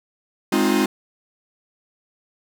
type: chord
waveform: 45% pulse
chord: F minor seventh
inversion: first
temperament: equal with one note detuned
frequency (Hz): 207.7 / 261.6 / 311.1 / 355.5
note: Ab3 / C4 / Eb4 / F4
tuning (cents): 0 / 0 / 0 / +31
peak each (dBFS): -22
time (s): 0.52-0.86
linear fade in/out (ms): 5
effects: none